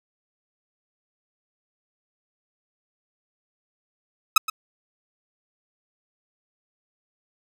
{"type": "tone with echo", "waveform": "sawtooth", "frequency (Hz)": 1280, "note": "D#6", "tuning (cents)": 49, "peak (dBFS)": -7, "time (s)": [4.36, 4.38], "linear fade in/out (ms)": 5, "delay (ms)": 120, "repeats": 1, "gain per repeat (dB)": -14, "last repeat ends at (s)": 4.5, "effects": []}